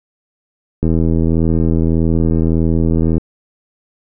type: click train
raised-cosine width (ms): 3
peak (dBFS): -3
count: 193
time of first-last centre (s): 0.83-3.18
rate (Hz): 81.7
effects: none